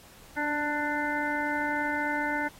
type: harmonic tone with a mistuned harmonic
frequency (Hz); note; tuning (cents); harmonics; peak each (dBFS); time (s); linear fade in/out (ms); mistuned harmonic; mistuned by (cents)
296.1; D4; +14; 1 / 2 / 3 / 5 / 6 / 7; -33 / -37 / -32 / -32 / -36 / -36; 0.36-2.49; 20; 1; -23
effects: pink hiss -53 dBFS RMS until 2.59 s + AAC 48 kbps